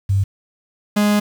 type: tone pair in turn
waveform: sine / 45% pulse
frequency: 98 / 207.7 Hz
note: G2 / G#3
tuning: 0 / 0 cents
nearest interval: octave + minor second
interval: 1300 cents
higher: second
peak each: -13 dBFS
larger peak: neither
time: 0.09-0.24 / 0.96-1.2 s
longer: second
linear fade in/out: 10 ms
effects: 7-bit